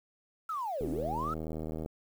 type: linear two-way sweep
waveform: sine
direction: down then up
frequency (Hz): 1350 to 235.9 to 1350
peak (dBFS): -32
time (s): 0.49-1.34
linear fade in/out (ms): 5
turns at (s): 0.9
type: click train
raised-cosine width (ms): 2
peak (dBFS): -25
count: 84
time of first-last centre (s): 0.81-1.861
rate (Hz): 79
effects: 9-bit